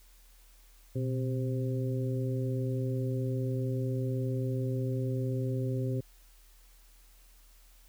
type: harmonic tone with a mistuned harmonic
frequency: 130.81 Hz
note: C3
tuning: in tune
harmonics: 1 / 2 / 3 / 4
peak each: -30 / -37 / -38 / -41 dBFS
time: 0.95-6.01 s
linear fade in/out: 10 ms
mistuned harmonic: 1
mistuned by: -94 cents
effects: added 40 Hz sine -56 dBFS peak until 7.88 s + white hiss -63 dBFS RMS until 7.88 s